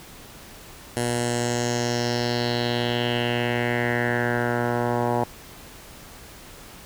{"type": "tone with low-pass filter sweep", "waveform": "10% pulse", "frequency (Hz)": 120.1, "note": "B2", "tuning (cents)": -48, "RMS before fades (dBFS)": -24, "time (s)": [0.97, 5.24], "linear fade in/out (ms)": 0, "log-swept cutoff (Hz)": [9900, 950], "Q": 3.6, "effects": ["pink hiss -44 dBFS RMS until 6.85 s"]}